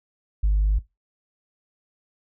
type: tone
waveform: sine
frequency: 50.9 Hz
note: G#1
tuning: 34 cents flat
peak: -15 dBFS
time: 0.43-0.79 s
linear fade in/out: 10 ms
effects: noise-tail reverb RT60 0.2 s tail -19 dB re dry + tanh soft clip ceiling -14 dBFS

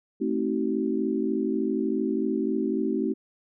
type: chord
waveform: sine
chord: A diminished seventh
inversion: none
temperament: just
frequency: 220 / 264 / 316.8 / 380.2 Hz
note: A3 / C4 / Eb4 / Gb4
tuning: 0 / +16 / +31 / +47 cents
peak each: -29 dBFS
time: 0.2-3.14 s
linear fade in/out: 20 ms
effects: none

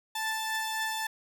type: tone pair together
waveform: sawtooth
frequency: 879 / 1761.7 Hz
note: A5 / A6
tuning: -2 / +2 cents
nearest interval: octave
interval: 1204 cents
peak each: -29 / -30 dBFS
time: 0.15-1.07 s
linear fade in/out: 5 ms
effects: none

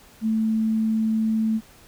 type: tone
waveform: sine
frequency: 220.6 Hz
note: A3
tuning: 5 cents sharp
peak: -19 dBFS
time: 0.21-1.61 s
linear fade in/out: 50 ms
effects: pink hiss -51 dBFS RMS until 1.87 s

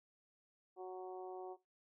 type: harmonic tone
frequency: 185 Hz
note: F#3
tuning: in tune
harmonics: 2 / 3 / 4 / 5 / 6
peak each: -46 / -56 / -49 / -59 / -61 dBFS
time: 0.76-1.57 s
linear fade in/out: 50 ms
effects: noise-tail reverb RT60 0.2 s tail -18 dB re dry

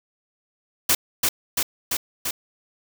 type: noise with echo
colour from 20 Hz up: white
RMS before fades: -18 dBFS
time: 0.89-0.95 s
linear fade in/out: 5 ms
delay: 340 ms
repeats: 4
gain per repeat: -2 dB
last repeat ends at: 2.31 s
effects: none

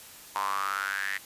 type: tone with high-pass filter sweep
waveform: square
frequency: 49.06 Hz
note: G1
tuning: 2 cents sharp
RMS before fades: -31 dBFS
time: 0.35-1.18 s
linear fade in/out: 10 ms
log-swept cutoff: 960 to 1900 Hz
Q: 8.3
effects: white hiss -48 dBFS RMS until 1.25 s + resampled to 32000 Hz

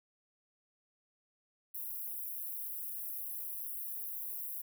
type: high-pass noise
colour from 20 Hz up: white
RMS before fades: -41 dBFS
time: 1.74-4.62 s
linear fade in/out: 10 ms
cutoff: 11000 Hz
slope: 48 dB/octave
effects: none

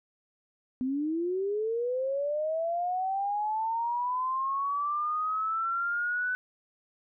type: linear sweep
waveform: sine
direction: up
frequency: 249.6 to 1503 Hz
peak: -27 dBFS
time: 0.81-6.35 s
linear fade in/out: 0 ms
effects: none

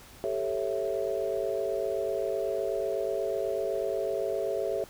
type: chord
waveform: sine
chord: A dominant seventh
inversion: third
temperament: equal with one note detuned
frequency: 392 / 440 / 550.9 / 659.3 Hz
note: G4 / A4 / C#5 / E5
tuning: 0 / 0 / -11 / 0 cents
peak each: -33 dBFS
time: 0.24-4.84 s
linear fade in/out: 0 ms
effects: pink hiss -51 dBFS RMS until 4.89 s

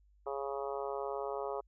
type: harmonic tone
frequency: 138.59 Hz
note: C#3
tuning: in tune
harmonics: 3 / 4 / 5 / 6 / 7 / 8 / 9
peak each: -39 / -41 / -43 / -45 / -46 / -47 / -48 dBFS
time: 0.26-1.61 s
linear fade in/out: 10 ms
effects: added 50 Hz sine -63 dBFS peak until 1.67 s

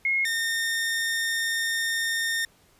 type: tone pair in turn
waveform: sine / sawtooth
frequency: 2158 / 1826.1 Hz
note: C#7 / A#6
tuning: -47 / -36 cents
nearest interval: minor third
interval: 289 cents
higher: first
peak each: -21 dBFS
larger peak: neither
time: 0.05-0.25 / 0.25-2.45 s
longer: second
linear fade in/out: 2 ms
effects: pink hiss -60 dBFS RMS until 2.79 s + resampled to 32000 Hz

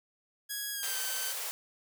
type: tone with pitch glide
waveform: 5% pulse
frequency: 1661.2 to 1541 Hz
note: G#6 to G6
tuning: 0 to -30 cents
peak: -24 dBFS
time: 0.49-1.33 s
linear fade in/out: 20 ms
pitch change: -130 cents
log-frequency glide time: 0.73-0.97 s
type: high-pass noise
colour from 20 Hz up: white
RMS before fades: -37 dBFS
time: 0.83-1.51 s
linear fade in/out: 0 ms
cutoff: 430 Hz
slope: 96 dB/octave
effects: none

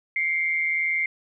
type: tone pair together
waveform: sine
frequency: 2100 / 2262 Hz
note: C7 / C#7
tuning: +6 / +34 cents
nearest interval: minor second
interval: 128 cents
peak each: -22 / -30 dBFS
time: 0.16-1.06 s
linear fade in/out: 2 ms
effects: none

